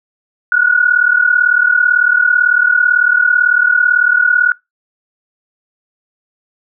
sine tone pair together, 1442 / 1480 Hz, F#6 / F#6, -45 / 0 cents, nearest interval unison, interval 45 cents, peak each -11 dBFS, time 0.52-4.52 s, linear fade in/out 2 ms, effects noise-tail reverb RT60 0.2 s tail -24 dB re dry

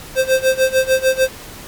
square tone with tremolo, 523.3 Hz, C5, in tune, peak -10 dBFS, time 0.15-1.29 s, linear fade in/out 50 ms, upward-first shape sine, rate 6.7 Hz, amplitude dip 90%, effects pink hiss -35 dBFS RMS until 1.67 s + MP3 96 kbps

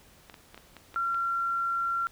clicks, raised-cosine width 0.3 ms, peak -29 dBFS, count 7, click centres 0.298 / 0.342 / 0.545 / 0.577 / 0.767 / 0.943 / 1.145 s
sine tone, 1370 Hz, F6, 34 cents flat, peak -26 dBFS, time 0.96-2.07 s, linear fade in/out 0 ms
effects pink hiss -57 dBFS RMS until 2.11 s

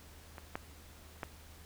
clicks, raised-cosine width 0.5 ms, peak -30 / -21 / -22 dBFS, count 3, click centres 0.382 / 0.555 / 1.232 s, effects added 77 Hz sine -55 dBFS peak until 1.65 s + pink hiss -57 dBFS RMS until 1.65 s

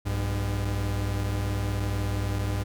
45% pulse tone pair together, 61.74 / 100.87 Hz, B1 / G2, 0 / +50 cents, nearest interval minor sixth, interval 850 cents, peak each -31 / -27 dBFS, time 0.05-2.64 s, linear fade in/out 20 ms, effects none

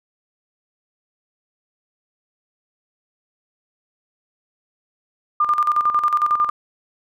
sine tone with tremolo, 1200 Hz, D6, 37 cents sharp, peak -13 dBFS, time 5.4-6.5 s, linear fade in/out 5 ms, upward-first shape square, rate 11 Hz, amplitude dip 65%, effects none

